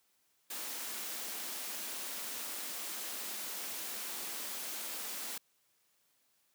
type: high-pass noise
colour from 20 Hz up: white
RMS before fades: -41 dBFS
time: 0.5-5.38 s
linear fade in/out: 5 ms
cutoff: 190 Hz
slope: 96 dB/octave
effects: white hiss -74 dBFS RMS until 6.54 s + high-pass 100 Hz 12 dB/octave

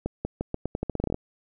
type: accelerating click train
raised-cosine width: 2 ms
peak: -14 dBFS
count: 15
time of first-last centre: 0.06-1.144 s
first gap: 190 ms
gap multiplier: 0.84
effects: none

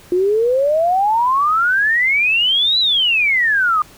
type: exponential two-way sweep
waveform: sine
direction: up then down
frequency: 349.3 to 4031 to 1198 Hz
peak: -12 dBFS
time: 0.12-3.82 s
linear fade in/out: 2 ms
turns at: 2.79 s
effects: pink hiss -44 dBFS RMS until 3.97 s

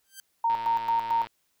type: tone with exponential growth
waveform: 5% pulse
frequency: 1568 Hz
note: G6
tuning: in tune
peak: -27 dBFS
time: 0.04-0.2 s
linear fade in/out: 1 ms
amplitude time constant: 34 ms
type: tone with tremolo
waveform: sine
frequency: 922 Hz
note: A#5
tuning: 19 cents flat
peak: -21 dBFS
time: 0.44-1.25 s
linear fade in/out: 5 ms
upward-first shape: square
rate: 4.5 Hz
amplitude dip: 65%
type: click train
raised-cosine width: 0.3 ms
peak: -25 dBFS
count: 88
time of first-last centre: 0.5-1.27 s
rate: 113 Hz
effects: white hiss -72 dBFS RMS until 1.6 s

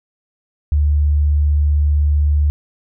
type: tone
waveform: sine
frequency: 73.7 Hz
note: D2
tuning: 7 cents sharp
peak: -11 dBFS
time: 0.72-2.5 s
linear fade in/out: 0 ms
effects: none

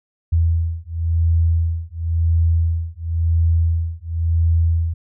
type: beating tone pair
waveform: sine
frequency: 82.41 / 83.36 Hz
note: E2 / E2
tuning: 0 / +20 cents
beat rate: 0.95 Hz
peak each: -18 / -18 dBFS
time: 0.32-4.94 s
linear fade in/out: 10 ms
effects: none

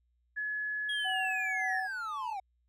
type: tone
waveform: sine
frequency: 1700 Hz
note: G#6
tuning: 40 cents sharp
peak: -32 dBFS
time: 0.36-1.81 s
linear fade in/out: 20 ms
type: linear sweep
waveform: triangle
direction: down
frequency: 3313 to 740 Hz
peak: -33 dBFS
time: 0.89-2.4 s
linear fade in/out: 5 ms
type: tone with tremolo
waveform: sine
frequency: 754 Hz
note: F#5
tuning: 32 cents sharp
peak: -33 dBFS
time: 1.04-1.88 s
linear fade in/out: 20 ms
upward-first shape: sine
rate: 1.8 Hz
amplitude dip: 55%
type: tone with exponential growth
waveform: triangle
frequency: 871 Hz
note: A5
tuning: 18 cents flat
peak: -34 dBFS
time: 1.41-2.33 s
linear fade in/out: 2 ms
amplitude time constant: 200 ms
effects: added 60 Hz sine -70 dBFS peak until 2.68 s

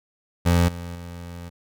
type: tone with level steps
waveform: 25% pulse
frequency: 86.6 Hz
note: F2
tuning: 14 cents flat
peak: -12 / -28 / -31 dBFS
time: 0.45-1.5 s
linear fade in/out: 20 ms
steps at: 0.68 / 0.95 s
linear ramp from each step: 5 ms
effects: none

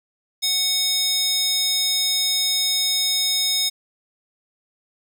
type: tone with high-pass filter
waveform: square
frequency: 740 Hz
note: F#5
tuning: in tune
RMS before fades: -21 dBFS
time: 0.42-3.7 s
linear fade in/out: 20 ms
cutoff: 4300 Hz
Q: 3.7
effects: none

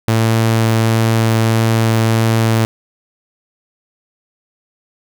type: tone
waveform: sawtooth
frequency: 112.7 Hz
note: A2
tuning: 42 cents sharp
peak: -7 dBFS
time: 0.08-2.65 s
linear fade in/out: 0 ms
effects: none

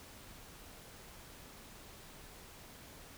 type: silence
effects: pink hiss -54 dBFS RMS until 3.17 s

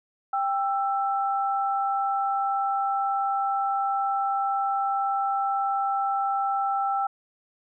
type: tone pair together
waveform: sine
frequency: 790.2 / 1329 Hz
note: G5 / E6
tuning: +14 / +14 cents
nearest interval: major sixth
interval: 900 cents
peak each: -24 / -28 dBFS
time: 0.33-7.07 s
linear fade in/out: 5 ms
effects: none

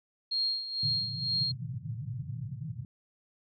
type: tone with tremolo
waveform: sine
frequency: 4240 Hz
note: C8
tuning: 22 cents sharp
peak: -26 dBFS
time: 0.31-1.52 s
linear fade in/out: 10 ms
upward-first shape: sine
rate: 2.1 Hz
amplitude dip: 70%
type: band-pass noise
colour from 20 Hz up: pink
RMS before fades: -38 dBFS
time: 0.83-2.85 s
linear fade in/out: 2 ms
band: 110 to 150 Hz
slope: 48 dB/octave
effects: none

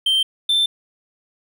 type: tone pair in turn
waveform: triangle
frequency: 3134 / 3553 Hz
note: G7 / A7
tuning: -1 / +16 cents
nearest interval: major second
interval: 217 cents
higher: second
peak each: -13 dBFS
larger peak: neither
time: 0.06-0.23 / 0.49-0.66 s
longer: neither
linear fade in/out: 5 ms
effects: none

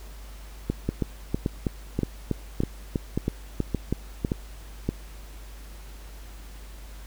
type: two click trains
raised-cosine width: 3 ms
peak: -11 / -11 dBFS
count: 12 / 8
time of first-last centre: 0.7-4.248 / 0.89-4.89 s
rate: 3.1 / 1.75 Hz
effects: added 50 Hz sine -40 dBFS peak until 7.06 s + pink hiss -50 dBFS RMS until 7.06 s

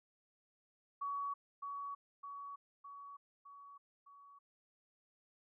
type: tone with echo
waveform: sine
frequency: 1128 Hz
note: C#6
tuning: 30 cents sharp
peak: -37 dBFS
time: 1.01-1.34 s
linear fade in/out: 10 ms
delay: 610 ms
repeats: 5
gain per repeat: -4 dB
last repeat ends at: 4.39 s
effects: none

